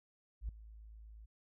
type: tone with ADSR envelope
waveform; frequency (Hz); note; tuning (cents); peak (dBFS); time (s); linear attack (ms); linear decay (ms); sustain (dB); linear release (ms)
sine; 54.1; A1; -29; -34; 0.41-1.26; 78; 4; -17; 12
effects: none